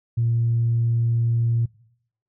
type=tone; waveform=sine; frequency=116.54 Hz; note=A#2; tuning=in tune; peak=-17 dBFS; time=0.17-1.66 s; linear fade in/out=10 ms; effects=noise-tail reverb RT60 0.7 s tail -22 dB re dry + tanh soft clip ceiling -13 dBFS